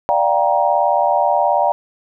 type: chord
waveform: sine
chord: G minor seventh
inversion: second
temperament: just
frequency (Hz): 588 / 705.6 / 784 / 940.8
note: D5 / F5 / G5 / Bb5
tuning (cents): +2 / +18 / 0 / +16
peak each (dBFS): -18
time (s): 0.09-1.72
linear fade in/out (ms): 0
effects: none